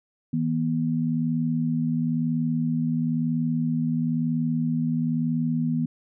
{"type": "tone pair together", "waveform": "sine", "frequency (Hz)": [160.5, 241.5], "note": ["E3", "B3"], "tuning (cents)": [-46, -39], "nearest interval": "perfect fifth", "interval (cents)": 707, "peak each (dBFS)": [-25, -24], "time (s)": [0.33, 5.86], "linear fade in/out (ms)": 5, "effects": []}